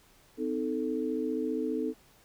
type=chord; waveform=sine; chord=A diminished; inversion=first; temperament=equal with one note detuned; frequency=256.2 / 311.1 / 440 Hz; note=C4 / Eb4 / A4; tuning=-36 / 0 / 0 cents; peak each=-33 dBFS; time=0.37-1.94 s; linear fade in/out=50 ms; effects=pink hiss -61 dBFS RMS until 2.24 s